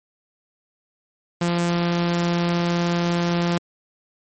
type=tone; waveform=sawtooth; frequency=172.5 Hz; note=F3; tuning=21 cents flat; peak=-15 dBFS; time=1.41-3.58 s; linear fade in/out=5 ms; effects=MP3 32 kbps